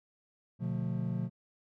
triangle chord, B half-diminished seventh, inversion none, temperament just, 123.47 / 148.16 / 177.8 / 222.2 Hz, B2 / D3 / F3 / A3, 0 / +16 / +31 / +17 cents, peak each -33 / -38 / -33 / -39 dBFS, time 0.59-1.3 s, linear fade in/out 50 ms, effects none

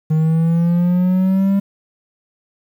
triangle exponential sweep, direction up, 155.56 to 199 Hz, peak -10 dBFS, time 0.1-1.6 s, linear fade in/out 10 ms, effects 8-bit

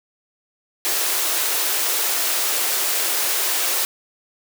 white high-pass noise, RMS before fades -21 dBFS, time 0.85-3.85 s, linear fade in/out 0 ms, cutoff 320 Hz, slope 48 dB/octave, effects none

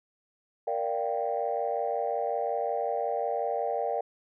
sine chord, G minor seventh, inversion first, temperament equal, 466.2 / 587.3 / 698.5 / 784 Hz, Bb4 / D5 / F5 / G5, 0 / 0 / 0 / 0 cents, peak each -32 dBFS, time 0.67-4.01 s, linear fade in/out 5 ms, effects tanh soft clip ceiling -18 dBFS

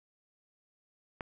click, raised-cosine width 0.5 ms, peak -22 dBFS, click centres 1.208 s, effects none

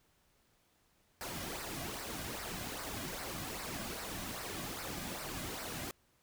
pink noise with flanger, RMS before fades -42 dBFS, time 1.21-5.91 s, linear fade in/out 0 ms, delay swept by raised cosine 0.29 to 2.29 ms, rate 2.5 Hz, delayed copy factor -0.6, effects pink hiss -72 dBFS RMS until 6.22 s

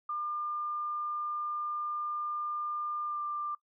sine tone with pitch glide, 1200 to 1189 Hz, D6 to D6, +37 to +21 cents, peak -32 dBFS, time 0.09-3.55 s, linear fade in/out 5 ms, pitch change -16 cents, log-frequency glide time 3.06-3.21 s, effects noise-tail reverb RT60 0.1 s tail -23 dB re dry

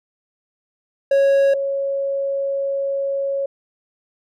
triangle / sine tone pair in turn, 552 / 552 Hz, C#5 / C#5, -7 / -7 cents, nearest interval unison, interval 0 cents, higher neither, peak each -10 / -19 dBFS, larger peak first, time 1.11-1.54 / 1.54-3.46 s, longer second, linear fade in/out 5 ms, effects none

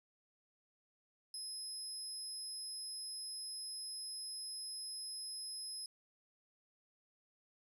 30% pulse tone, 5100 Hz, D#8, 42 cents sharp, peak -39 dBFS, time 1.34-5.86 s, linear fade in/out 2 ms, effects none

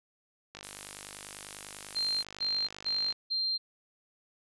click train, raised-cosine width 0.2 ms, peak -25 dBFS, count 130, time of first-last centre 0.55-3.125 s, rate 50.1 Hz
violet noise, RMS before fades -41 dBFS, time 0.63-2.24 s, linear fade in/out 10 ms
sine tone bursts, 4171 Hz, C8, 6 cents flat, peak -28 dBFS, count 4, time 1.95-3.58 s, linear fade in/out 20 ms, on 280 ms, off 170 ms
effects resampled to 24000 Hz

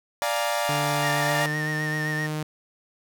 sawtooth chord, Bb dominant seventh, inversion first, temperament equal, 587.3 / 698.5 / 830.6 / 932.3 Hz, D5 / F5 / Ab5 / Bb5, 0 / 0 / 0 / 0 cents, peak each -23 / -25 / -28 / -27 dBFS, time 0.22-1.46 s, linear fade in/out 0 ms
sawtooth tone with pitch glide, 146.83 to 153.42 Hz, D3 to D#3, 0 to -24 cents, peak -23 dBFS, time 0.69-2.43 s, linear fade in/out 2 ms, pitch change +76 cents, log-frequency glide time 1.18-1.64 s
triangle tone with vibrato, 1832 Hz, A#6, 31 cents flat, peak -26 dBFS, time 1.02-2.27 s, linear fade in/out 10 ms, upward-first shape sine, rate 7.7 Hz, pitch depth 45 cents each way
effects none

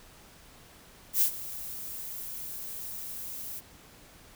violet noise with ADSR envelope, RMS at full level -22 dBFS, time 1.13-3.61 s, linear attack 85 ms, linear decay 91 ms, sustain -17 dB, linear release 30 ms, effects pink hiss -54 dBFS RMS until 4.35 s

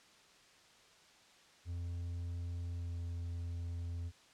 triangle tone with pitch glide, 86.5 to 85.7 Hz, F2 to F2, -16 to -32 cents, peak -36 dBFS, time 1.65-4.12 s, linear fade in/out 50 ms, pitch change -16 cents, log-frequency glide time 2.74-2.92 s, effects white hiss -63 dBFS RMS until 4.33 s + low-pass 6000 Hz 12 dB/octave

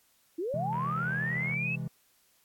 sine linear sweep, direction up, 309.2 to 2649 Hz, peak -30 dBFS, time 0.38-1.76 s, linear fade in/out 10 ms
triangle chord, C augmented, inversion none, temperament equal, 130.81 / 164.81 / 207.7 Hz, C3 / E3 / G#3, 0 / 0 / 0 cents, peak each -34 / -34 / -40 dBFS, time 0.54-1.88 s, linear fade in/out 2 ms
click train, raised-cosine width 0.5 ms, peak -31 dBFS, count 63, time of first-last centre 0.73-1.537 s, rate 76.8 Hz
effects white hiss -67 dBFS RMS until 2.44 s + AAC 64 kbps

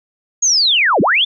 sine linear two-way sweep, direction down then up, 6730 to 146.83 to 3607 Hz, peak -10 dBFS, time 0.42-1.25 s, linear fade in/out 10 ms, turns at 1.01 s, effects none

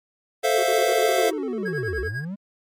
square chord, F major seventh, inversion first, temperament equal with one note detuned, 440 / 523.3 / 659.3 / 702.9 Hz, A4 / C5 / E5 / F5, 0 / 0 / 0 / +11 cents, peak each -25 dBFS, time 0.43-1.31 s, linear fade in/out 20 ms
triangle tone with vibrato, 404.5 Hz, G#4, 46 cents flat, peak -25 dBFS, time 0.53-2.09 s, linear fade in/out 20 ms, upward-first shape square, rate 10 Hz, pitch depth 140 cents each way
triangle linear two-way sweep, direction down then up, 519 to 57.2 to 208.9 Hz, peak -26 dBFS, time 0.8-2.36 s, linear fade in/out 20 ms, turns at 2 s
triangle tone with tremolo, 1640 Hz, G#6, 22 cents flat, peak -25 dBFS, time 1.65-2.25 s, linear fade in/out 10 ms, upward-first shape sine, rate 10 Hz, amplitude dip 80%
effects MP3 64 kbps

